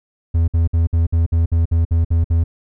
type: tone bursts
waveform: triangle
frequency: 83 Hz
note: E2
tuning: 12 cents sharp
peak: -10 dBFS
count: 11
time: 0.34-2.44 s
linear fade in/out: 10 ms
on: 140 ms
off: 56 ms
effects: none